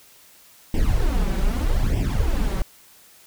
brown noise with flanger, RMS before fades -20 dBFS, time 0.74-2.62 s, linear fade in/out 2 ms, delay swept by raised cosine 0.36 to 5.26 ms, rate 0.81 Hz, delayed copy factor +0.85, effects white hiss -51 dBFS RMS until 3.26 s

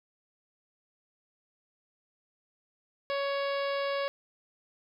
harmonic tone, 558 Hz, C#5, 11 cents sharp, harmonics 1 / 2 / 3 / 4 / 5 / 6 / 7 / 8 / 9, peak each -30 / -36 / -40 / -42 / -44 / -46 / -47 / -48 / -49 dBFS, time 3.1-4.08 s, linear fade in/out 0 ms, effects 11-bit

